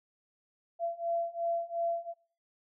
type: beating tone pair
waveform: sine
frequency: 677 / 679.8 Hz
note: E5 / F5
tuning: +46 / -47 cents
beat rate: 2.8 Hz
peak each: -34 / -33 dBFS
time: 0.79-2.14 s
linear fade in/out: 50 ms
effects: noise-tail reverb RT60 0.5 s tail -24 dB re dry